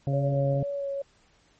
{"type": "harmonic tone", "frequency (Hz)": 138.59, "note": "C#3", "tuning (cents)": 0, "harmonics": [1, 2, 3, 4, 5], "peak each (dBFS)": [-24, -35, -39, -35, -38], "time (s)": [0.07, 0.63], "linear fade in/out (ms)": 2}
{"type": "tone with vibrato", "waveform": "sine", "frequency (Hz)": 560, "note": "C#5", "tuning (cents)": 18, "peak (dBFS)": -28, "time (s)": [0.13, 1.02], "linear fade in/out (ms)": 5, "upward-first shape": "sine", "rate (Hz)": 2.2, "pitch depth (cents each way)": 18}
{"effects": ["pink hiss -63 dBFS RMS until 1.59 s", "MP3 32 kbps"]}